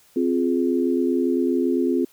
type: chord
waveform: sine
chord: F minor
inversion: second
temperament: equal with one note detuned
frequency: 261.6 / 349.2 / 419.4 Hz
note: C4 / F4 / Ab4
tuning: 0 / 0 / +17 cents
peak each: -21 / -22 / -26 dBFS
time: 0.16-2.05 s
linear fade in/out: 5 ms
effects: white hiss -56 dBFS RMS until 2.12 s